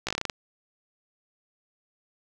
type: slowing click train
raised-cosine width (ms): 0.2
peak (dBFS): -11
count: 9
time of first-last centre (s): 0.07-0.298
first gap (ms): 16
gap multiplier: 1.16
effects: none